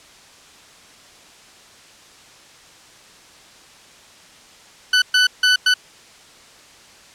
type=tone bursts at uneven times; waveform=20% pulse; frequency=1496 Hz; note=F#6; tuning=19 cents sharp; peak=-7 dBFS; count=4; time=4.93-5.02 / 5.14-5.27 / 5.43-5.56 / 5.66-5.74 s; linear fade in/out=5 ms; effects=white hiss -46 dBFS RMS until 7.14 s + low-pass 7000 Hz 12 dB/octave